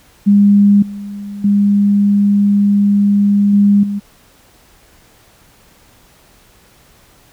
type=tone with level steps; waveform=sine; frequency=202.6 Hz; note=G#3; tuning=43 cents flat; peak=-5 / -23 / -8 / -6 / -16 dBFS; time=0.26-4 s; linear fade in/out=20 ms; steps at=0.82 / 1.44 / 3.53 / 3.83 s; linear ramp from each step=5 ms; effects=pink hiss -48 dBFS RMS until 7.32 s